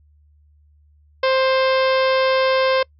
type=harmonic tone with a mistuned harmonic; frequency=525 Hz; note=C5; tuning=6 cents sharp; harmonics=1 / 2 / 3 / 4 / 5 / 6 / 7 / 8 / 9 / 10; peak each=-16 / -22 / -26 / -28 / -30 / -32 / -33 / -34 / -35 / -36 dBFS; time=1.23-2.83 s; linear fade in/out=5 ms; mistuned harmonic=7; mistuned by=-26 cents; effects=noise-tail reverb RT60 0.1 s tail -26 dB re dry + added 74 Hz sine -51 dBFS peak until 2.99 s